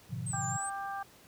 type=chord; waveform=sine; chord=G# diminished seventh; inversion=none; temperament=equal; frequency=103.83 / 123.47 / 146.83 / 174.61 Hz; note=G#2 / B2 / D3 / F3; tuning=0 / 0 / 0 / 0 cents; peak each=-41 / -38 / -41 / -42 dBFS; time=0.09-0.58 s; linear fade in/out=20 ms
type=linear two-way sweep; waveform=sine; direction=down then up; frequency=8380 to 7040 to 8380 Hz; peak=-36 dBFS; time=0.26-0.7 s; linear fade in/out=10 ms; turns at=0.46 s
type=harmonic tone; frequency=395.1 Hz; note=G4; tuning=14 cents sharp; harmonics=2 / 3 / 4; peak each=-37 / -41 / -43 dBFS; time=0.33-1.03 s; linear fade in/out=5 ms
effects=pink hiss -58 dBFS RMS until 1.27 s + high-pass 60 Hz 12 dB/octave